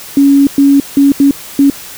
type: tone bursts at uneven times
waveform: sine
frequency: 279.3 Hz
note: C#4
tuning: 13 cents sharp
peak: -3 dBFS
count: 5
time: 0.17-0.47 / 0.58-0.8 / 0.97-1.12 / 1.2-1.31 / 1.59-1.7 s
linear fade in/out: 2 ms
effects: white hiss -29 dBFS RMS until 1.97 s